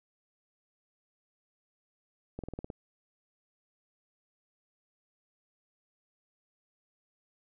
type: slowing click train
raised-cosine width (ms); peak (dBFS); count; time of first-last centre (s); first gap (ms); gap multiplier
2; -25; 7; 2.39-2.702; 47; 1.04
effects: none